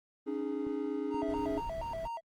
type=chord; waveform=triangle; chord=C# suspended second; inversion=none; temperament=equal with one note detuned; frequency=277.2 / 306.1 / 415.3 Hz; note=C#4 / D#4 / G#4; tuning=0 / -28 / 0 cents; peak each=-35 dBFS; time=0.26-1.61 s; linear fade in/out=20 ms
type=clicks; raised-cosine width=3 ms; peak=-34 dBFS; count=3; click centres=0.668 / 1.145 / 1.231 s
type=tone with vibrato; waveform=triangle; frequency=780 Hz; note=G5; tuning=9 cents flat; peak=-34 dBFS; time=1.1-2.21 s; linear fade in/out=50 ms; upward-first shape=square; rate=4.2 Hz; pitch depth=300 cents each way
type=noise; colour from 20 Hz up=brown; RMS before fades=-45 dBFS; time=1.28-2.08 s; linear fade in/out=10 ms
effects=Opus 24 kbps